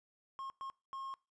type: tone bursts at uneven times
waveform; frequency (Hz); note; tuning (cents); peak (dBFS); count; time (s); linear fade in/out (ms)
triangle; 1077; C6; +50; -39; 3; 0.39-0.5 / 0.61-0.7 / 0.93-1.14; 0
effects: noise-tail reverb RT60 0.3 s tail -23 dB re dry + resampled to 22050 Hz